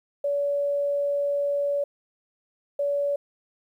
sine tone pair in turn, 570 / 570 Hz, C#5 / C#5, +48 / +48 cents, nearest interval unison, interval 0 cents, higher neither, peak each -22 dBFS, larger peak neither, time 0.24-1.84 / 2.79-3.16 s, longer first, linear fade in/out 5 ms, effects 10-bit

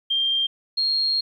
sine tone pair in turn, 3183 / 4249 Hz, G7 / C8, +26 / +26 cents, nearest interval perfect fourth, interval 500 cents, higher second, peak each -19 / -19 dBFS, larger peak neither, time 0.1-0.47 / 0.77-1.21 s, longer second, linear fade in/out 10 ms, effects 10-bit

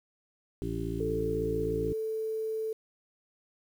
harmonic tone, 56.2 Hz, A1, 37 cents sharp, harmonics 1 / 2 / 3 / 5 / 6 / 7, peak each -38 / -38 / -38 / -38 / -38 / -38 dBFS, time 0.62-1.93 s, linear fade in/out 0 ms
sine tone, 440 Hz, A4, in tune, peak -30 dBFS, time 1-2.73 s, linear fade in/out 5 ms
effects 9-bit

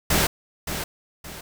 pink noise with echo, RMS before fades -20 dBFS, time 0.1-0.27 s, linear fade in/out 5 ms, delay 570 ms, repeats 2, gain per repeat -9 dB, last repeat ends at 1.41 s, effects none

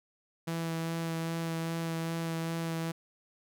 sawtooth tone with vibrato, 164.81 Hz, E3, in tune, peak -28 dBFS, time 0.47-2.92 s, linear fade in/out 10 ms, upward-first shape sine, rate 2.5 Hz, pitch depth 12 cents each way, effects none

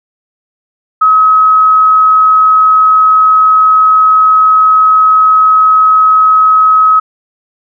sine tone, 1277 Hz, D#6, 45 cents sharp, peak -3 dBFS, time 1.01-7 s, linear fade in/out 10 ms, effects none

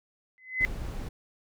sine tone with exponential growth, 2034 Hz, C7, 50 cents flat, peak -18 dBFS, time 0.38-0.65 s, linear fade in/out 0 ms, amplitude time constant 57 ms
brown noise, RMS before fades -35 dBFS, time 0.6-1.09 s, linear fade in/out 10 ms
effects none

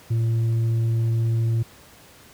triangle tone with tanh clipping, 114.3 Hz, A#2, 34 cents flat, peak -19 dBFS, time 0.1-1.63 s, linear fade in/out 10 ms, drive 8 dB, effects pink hiss -49 dBFS RMS until 2.33 s + high-pass 60 Hz 12 dB/octave

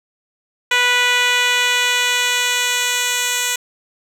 10% pulse tone with band-pass filter sweep, 491.9 Hz, B4, 7 cents flat, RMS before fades -17 dBFS, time 0.71-3.56 s, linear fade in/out 5 ms, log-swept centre 2600 to 6800 Hz, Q 0.81, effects none

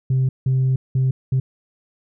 sine tone bursts at uneven times, 130.81 Hz, C3, in tune, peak -13 dBFS, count 4, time 0.1-0.29 / 0.46-0.76 / 0.95-1.11 / 1.32-1.4 s, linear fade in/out 5 ms, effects tanh soft clip ceiling -13 dBFS

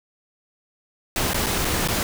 pink noise with dropouts, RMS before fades -23 dBFS, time 1.16-2.03 s, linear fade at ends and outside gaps 1 ms, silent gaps 1.334-1.344 / 1.462-1.466 / 1.647-1.651 / 1.876-1.885 s, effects none

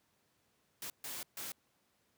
white noise bursts at uneven times, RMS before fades -43 dBFS, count 3, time 0.82-0.9 / 1.04-1.23 / 1.37-1.52 s, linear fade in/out 2 ms, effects pink hiss -75 dBFS RMS until 2.17 s + high-pass 100 Hz 12 dB/octave

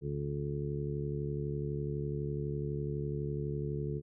harmonic tone, 72 Hz, D2, 34 cents flat, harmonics 1 / 2 / 3 / 4 / 5 / 6, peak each -43 / -35 / -45 / -48 / -41 / -41 dBFS, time 0.01-4.02 s, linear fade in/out 50 ms, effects none

